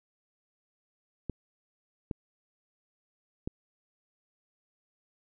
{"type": "clicks", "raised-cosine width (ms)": 3, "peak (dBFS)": -20, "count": 3, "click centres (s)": [1.297, 2.112, 3.475], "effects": []}